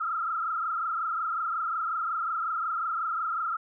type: tone with frequency modulation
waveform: sine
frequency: 1318.5 Hz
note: E6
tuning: in tune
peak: -27 dBFS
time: 0-3.57 s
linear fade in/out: 10 ms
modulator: 25.5 Hz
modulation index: 2.8
effects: none